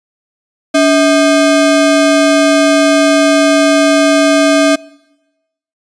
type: ring-modulated tone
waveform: square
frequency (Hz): 466.2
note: A#4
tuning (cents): 0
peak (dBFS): -4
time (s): 0.74-4.76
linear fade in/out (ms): 10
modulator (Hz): 180
effects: noise-tail reverb RT60 1.0 s tail -24 dB re dry + resampled to 22050 Hz